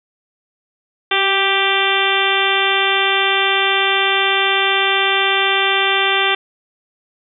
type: harmonic tone with a mistuned harmonic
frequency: 392 Hz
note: G4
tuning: in tune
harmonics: 1 / 2 / 3 / 4 / 5 / 6 / 7 / 8 / 9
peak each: -22 / -22 / -22 / -22 / -22 / -22 / -22 / -22 / -22 dBFS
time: 1.11-6.35 s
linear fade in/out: 5 ms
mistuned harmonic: 1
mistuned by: -23 cents
effects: none